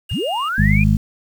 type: tone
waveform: triangle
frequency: 2832 Hz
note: F7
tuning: 23 cents sharp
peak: -25 dBFS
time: 0.09-0.49 s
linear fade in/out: 10 ms
type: linear sweep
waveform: sine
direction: up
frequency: 51.91 to 2489 Hz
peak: -19 dBFS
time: 0.11-0.84 s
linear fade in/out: 5 ms
type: harmonic tone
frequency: 51.4 Hz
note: G#1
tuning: 17 cents flat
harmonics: 1 / 2 / 3 / 4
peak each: -17 / -17 / -17 / -17 dBFS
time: 0.58-0.97 s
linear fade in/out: 5 ms
effects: 7-bit